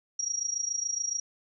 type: tone with amplitude modulation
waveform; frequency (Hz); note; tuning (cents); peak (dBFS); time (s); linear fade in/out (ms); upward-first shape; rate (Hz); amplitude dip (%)
sine; 5680; F8; +28; -25; 0.19-1.2; 5; sine; 27.1; 80
effects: none